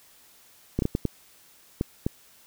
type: clicks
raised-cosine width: 3 ms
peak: -11 dBFS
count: 7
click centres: 0.79 / 0.822 / 0.854 / 0.951 / 1.053 / 1.811 / 2.065 s
effects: white hiss -56 dBFS RMS until 2.46 s